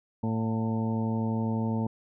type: harmonic tone with a mistuned harmonic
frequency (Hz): 112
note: A2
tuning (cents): +31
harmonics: 1 / 2 / 3 / 4 / 5 / 6 / 7 / 8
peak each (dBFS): -30 / -28 / -41 / -39 / -42 / -45 / -47 / -39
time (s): 0.23-1.87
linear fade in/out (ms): 5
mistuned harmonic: 6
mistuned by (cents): +61
effects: none